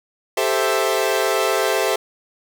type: chord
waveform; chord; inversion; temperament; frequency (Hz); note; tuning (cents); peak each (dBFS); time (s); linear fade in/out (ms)
sawtooth; A minor seventh; third; equal; 392 / 440 / 523.3 / 659.3; G4 / A4 / C5 / E5; 0 / 0 / 0 / 0; -19; 0.37-1.96; 5
effects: none

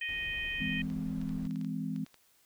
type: harmonic tone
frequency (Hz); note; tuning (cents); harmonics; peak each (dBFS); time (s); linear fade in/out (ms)
622.3; D#5; 0; 3 / 4 / 5; -37 / -36 / -41; 0.01-0.82; 5
type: noise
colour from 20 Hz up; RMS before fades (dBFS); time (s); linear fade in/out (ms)
brown; -46; 0.09-1.47; 0
type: chord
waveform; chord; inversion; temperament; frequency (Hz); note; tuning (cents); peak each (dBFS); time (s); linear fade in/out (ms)
sine; E augmented; none; just; 164.81 / 206 / 257.5; E3 / G#3 / B#3; 0 / -14 / -28; -37; 0.6-2.05; 10
type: clicks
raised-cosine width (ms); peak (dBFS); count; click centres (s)
0.2; -36; 11; 0.901 / 1.215 / 1.292 / 1.453 / 1.51 / 1.559 / 1.613 / 1.647 / 1.962 / 2.064 / 2.143
effects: white hiss -67 dBFS RMS until 2.45 s

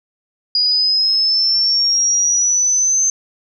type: exponential sweep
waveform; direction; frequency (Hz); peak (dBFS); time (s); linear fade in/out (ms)
sine; up; 4882 to 6272; -12; 0.55-3.1; 2
effects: none

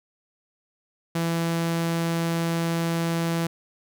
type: tone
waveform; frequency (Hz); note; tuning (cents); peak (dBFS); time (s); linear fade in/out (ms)
sawtooth; 166.9; E3; +22; -19; 1.15-3.47; 5
effects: none

